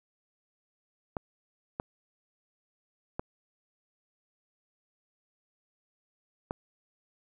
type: clicks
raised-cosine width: 1 ms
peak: -18 dBFS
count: 4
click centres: 1.168 / 1.799 / 3.195 / 6.509 s
effects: 10-bit